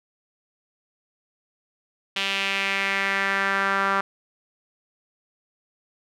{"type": "tone with band-pass filter sweep", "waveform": "sawtooth", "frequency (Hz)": 196, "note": "G3", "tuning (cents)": 0, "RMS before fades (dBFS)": -24, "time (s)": [2.16, 4.01], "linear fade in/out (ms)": 5, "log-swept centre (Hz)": [3000, 1300], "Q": 2.8, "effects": []}